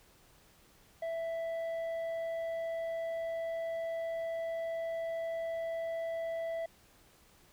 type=tone with tanh clipping; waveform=sine; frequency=661 Hz; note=E5; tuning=5 cents sharp; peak=-35 dBFS; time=1.02-6.66 s; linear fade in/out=5 ms; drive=6 dB; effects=pink hiss -63 dBFS RMS until 7.52 s